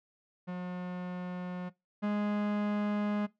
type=tone pair in turn; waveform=45% pulse; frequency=180 / 207.5 Hz; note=F#3 / G#3; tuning=-47 / -1 cents; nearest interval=major second; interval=246 cents; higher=second; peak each=-35 / -29 dBFS; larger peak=second; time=0.47-1.7 / 2.02-3.27 s; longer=second; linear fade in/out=20 ms; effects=noise-tail reverb RT60 0.2 s tail -21 dB re dry + low-pass 2000 Hz 12 dB/octave